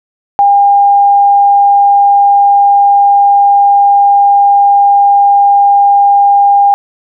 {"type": "tone", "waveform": "sine", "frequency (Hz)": 805, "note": "G5", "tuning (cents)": 46, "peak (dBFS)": -3, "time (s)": [0.39, 6.74], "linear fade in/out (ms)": 0, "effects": []}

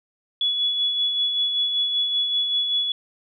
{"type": "tone with tremolo", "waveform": "sine", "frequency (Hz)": 3397, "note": "G#7", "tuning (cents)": 38, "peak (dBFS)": -18, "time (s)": [0.41, 2.92], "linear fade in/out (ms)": 2, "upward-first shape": "sine", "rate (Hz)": 5.2, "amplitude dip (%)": 40, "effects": []}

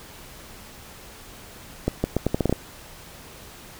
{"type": "accelerating click train", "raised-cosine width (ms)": 2, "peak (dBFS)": -7, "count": 9, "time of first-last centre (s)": [1.88, 2.526], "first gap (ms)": 160, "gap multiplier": 0.79, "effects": ["pink hiss -44 dBFS RMS until 3.79 s"]}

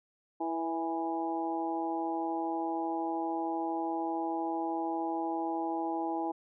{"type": "harmonic tone with a mistuned harmonic", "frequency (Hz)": 164.81, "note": "E3", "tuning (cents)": 0, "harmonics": [2, 3, 4, 5, 6], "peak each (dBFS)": [-34, -44, -40, -34, -44], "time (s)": [0.4, 6.32], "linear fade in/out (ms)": 10, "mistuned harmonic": 3, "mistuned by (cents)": -30, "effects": []}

